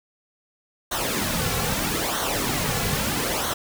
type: noise with flanger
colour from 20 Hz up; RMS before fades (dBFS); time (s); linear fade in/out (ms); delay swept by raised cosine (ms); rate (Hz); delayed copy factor
pink; -25; 0.91-3.54; 10; 0.4 to 3.3; 0.78; -0.65
effects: none